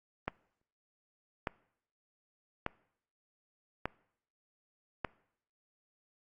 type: click train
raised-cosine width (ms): 0.5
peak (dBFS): -17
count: 5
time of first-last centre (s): 0.28-5.048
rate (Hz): 0.839
effects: noise-tail reverb RT60 0.7 s tail -23 dB re dry + Opus 32 kbps